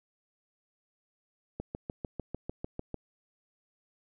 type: click train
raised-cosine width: 2 ms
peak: -22 dBFS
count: 10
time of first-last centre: 1.6-2.943 s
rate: 6.7 Hz
effects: none